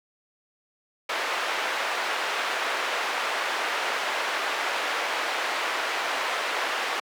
white band-pass noise, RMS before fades -28 dBFS, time 1.09-7 s, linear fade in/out 5 ms, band 480 to 2100 Hz, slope 12 dB/octave, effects high-pass 300 Hz 12 dB/octave

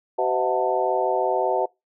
harmonic tone with a mistuned harmonic, 127 Hz, B2, 49 cents sharp, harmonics 3 / 4 / 5 / 6 / 7, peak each -26 / -26 / -26 / -26 / -26 dBFS, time 0.18-1.66 s, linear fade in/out 10 ms, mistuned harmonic 6, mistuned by -97 cents, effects noise-tail reverb RT60 0.2 s tail -23 dB re dry

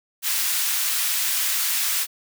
white high-pass noise, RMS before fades -23 dBFS, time 0.22-2.07 s, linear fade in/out 50 ms, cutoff 1400 Hz, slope 12 dB/octave, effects none

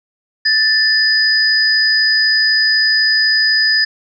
sine tone pair together, 1760 / 4978 Hz, A6 / D#8, 0 / 0 cents, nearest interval octave + tritone, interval 1800 cents, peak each -13 dBFS, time 0.45-3.85 s, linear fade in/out 10 ms, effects none

